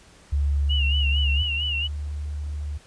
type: tone with pitch glide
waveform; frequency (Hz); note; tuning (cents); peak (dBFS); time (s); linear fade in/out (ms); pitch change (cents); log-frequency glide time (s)
sine; 71.4 to 70.95; D2 to C#2; -48 to +41; -19; 0.32-1.43; 10; -11; 0.43-0.77
type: tone with vibrato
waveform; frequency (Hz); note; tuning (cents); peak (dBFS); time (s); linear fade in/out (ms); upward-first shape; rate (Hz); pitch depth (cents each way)
sine; 2848; F7; +33; -24; 0.69-1.88; 20; sine; 4.4; 81
type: tone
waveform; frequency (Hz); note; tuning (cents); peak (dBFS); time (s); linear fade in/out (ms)
sine; 73.8; D2; +9; -27; 1.4-2.78; 10
effects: pink hiss -52 dBFS RMS until 2.86 s + resampled to 22050 Hz